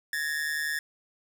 45% pulse ring-modulated tone, 1760 Hz, A6, in tune, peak -25 dBFS, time 0.13-0.79 s, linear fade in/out 2 ms, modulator 75.4 Hz, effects none

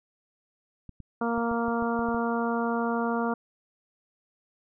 clicks, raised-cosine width 5 ms, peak -30 dBFS, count 9, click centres 0.893 / 1.003 / 1.378 / 1.514 / 1.682 / 1.824 / 1.992 / 2.087 / 2.146 s
harmonic tone, 233.1 Hz, A#3, in tune, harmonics 1 / 2 / 3 / 4 / 5 / 6, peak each -28 / -31 / -33 / -34 / -35 / -36 dBFS, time 1.21-3.34 s, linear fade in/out 5 ms
effects none

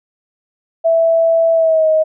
sine tone with pitch glide, 659.3 to 629.2 Hz, E5 to D#5, 0 to +19 cents, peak -9 dBFS, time 0.84-2.04 s, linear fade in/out 20 ms, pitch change -81 cents, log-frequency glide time 1.53-1.88 s, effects none

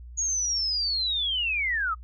sine linear sweep, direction down, 6710 to 1215 Hz, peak -24 dBFS, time 0.17-1.95 s, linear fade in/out 20 ms, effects noise-tail reverb RT60 0.1 s tail -26 dB re dry + added 60 Hz sine -40 dBFS peak until 2.03 s

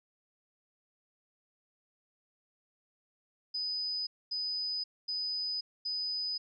sine tone bursts, 4994 Hz, D#8, 6 cents sharp, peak -32 dBFS, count 4, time 3.54-6.38 s, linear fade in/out 10 ms, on 530 ms, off 240 ms, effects none

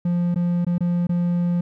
triangle tone with dropouts, 174.61 Hz, F3, in tune, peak -16 dBFS, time 0.05-1.61 s, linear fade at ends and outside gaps 5 ms, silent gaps 0.345-0.358 / 0.648-0.666 / 0.782-0.806 / 1.07-1.092 s, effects none

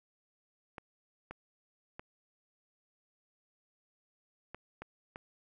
clicks, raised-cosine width 0.5 ms, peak -28 dBFS, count 6, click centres 0.782 / 1.31 / 1.995 / 4.546 / 4.82 / 5.159 s, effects none

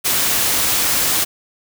white noise, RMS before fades -17 dBFS, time 0.04-1.25 s, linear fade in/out 20 ms, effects none

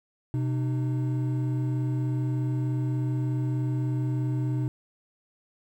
triangle tone pair together, 127.3 / 305.2 Hz, C3 / D#4, -47 / -33 cents, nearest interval octave + minor third, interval 1514 cents, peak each -23 / -31 dBFS, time 0.34-4.68 s, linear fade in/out 0 ms, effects 10-bit

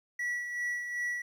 triangle tone with tremolo, 1942 Hz, B6, 30 cents flat, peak -28 dBFS, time 0.19-1.22 s, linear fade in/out 5 ms, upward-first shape sine, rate 2.6 Hz, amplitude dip 50%, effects 11-bit

